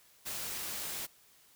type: noise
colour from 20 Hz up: white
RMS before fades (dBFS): -39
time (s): 0.25-1.07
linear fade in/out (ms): 20
effects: white hiss -63 dBFS RMS until 1.55 s